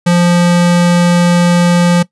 square tone, 174.61 Hz, F3, in tune, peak -7 dBFS, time 0.06-2.03 s, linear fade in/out 10 ms, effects noise-tail reverb RT60 0.1 s tail -19 dB re dry + resampled to 24000 Hz

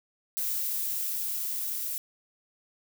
violet noise with level ramp, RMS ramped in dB -30 to -33 dBFS, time 0.37-1.98 s, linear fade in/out 0 ms, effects none

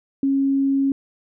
sine tone, 273.6 Hz, C#4, 23 cents flat, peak -16 dBFS, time 0.23-0.92 s, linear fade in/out 2 ms, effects none

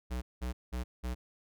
square tone bursts, 61.74 Hz, B1, in tune, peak -34 dBFS, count 4, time 0.1-1.15 s, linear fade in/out 20 ms, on 120 ms, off 190 ms, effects none

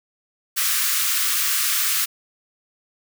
white high-pass noise, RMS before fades -21 dBFS, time 0.56-2.06 s, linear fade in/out 20 ms, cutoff 1100 Hz, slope 96 dB/octave, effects none

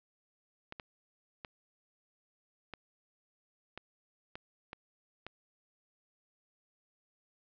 clicks, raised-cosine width 0.3 ms, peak -26 dBFS, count 8, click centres 0.724 / 0.798 / 1.448 / 2.737 / 3.776 / 4.355 / 4.731 / 5.266 s, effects low-pass 4000 Hz 12 dB/octave

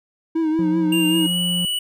triangle tone with vibrato, 318.5 Hz, D#4, 41 cents sharp, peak -15 dBFS, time 0.35-1.27 s, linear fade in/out 10 ms, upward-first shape triangle, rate 5.2 Hz, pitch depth 64 cents each way
triangle tone, 177.8 Hz, F3, 31 cents sharp, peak -20 dBFS, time 0.59-1.65 s, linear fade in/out 0 ms
square tone with pitch glide, 2794 to 2948 Hz, F7 to F#7, 0 to -7 cents, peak -21 dBFS, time 0.92-1.79 s, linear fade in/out 5 ms, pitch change +93 cents, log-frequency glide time 1.07-1.38 s
effects none

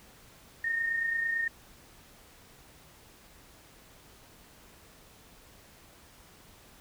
sine tone pair together, 1835.8 / 1864.7 Hz, A#6 / A#6, -27 / 0 cents, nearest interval unison, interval 27 cents, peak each -28 / -38 dBFS, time 0.64-1.48 s, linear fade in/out 5 ms, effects pink hiss -56 dBFS RMS until 6.8 s

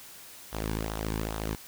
sawtooth tone with flanger, 54 Hz, A1, 32 cents flat, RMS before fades -33 dBFS, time 0.52-1.56 s, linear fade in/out 20 ms, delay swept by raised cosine 0.4 to 1.6 ms, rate 2.4 Hz, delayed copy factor -0.6, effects white hiss -48 dBFS RMS until 1.67 s

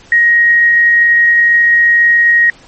sine tone, 1882 Hz, A#6, 16 cents sharp, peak -5 dBFS, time 0.12-2.5 s, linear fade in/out 2 ms, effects pink hiss -41 dBFS RMS until 2.67 s + MP3 32 kbps

